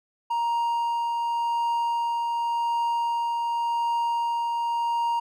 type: tone with tremolo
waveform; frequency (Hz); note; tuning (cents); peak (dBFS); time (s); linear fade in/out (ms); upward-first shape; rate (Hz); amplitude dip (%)
triangle; 937; A#5; +9; -20; 0.3-5.2; 10; triangle; 0.89; 25
effects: none